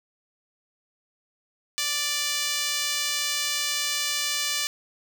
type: tone with high-pass filter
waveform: 5% pulse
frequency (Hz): 587.3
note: D5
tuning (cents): 0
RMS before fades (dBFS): -27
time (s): 1.78-4.67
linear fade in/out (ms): 0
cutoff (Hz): 1600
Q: 0.62
effects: none